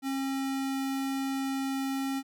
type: tone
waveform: square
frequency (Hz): 269.9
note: C#4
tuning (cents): -46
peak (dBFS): -30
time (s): 0.02-2.23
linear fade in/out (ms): 50
effects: none